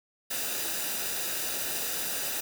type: noise with comb filter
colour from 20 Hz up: white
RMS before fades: -32 dBFS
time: 0.3-2.41 s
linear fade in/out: 10 ms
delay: 0.92 ms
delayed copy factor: -0.55
effects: none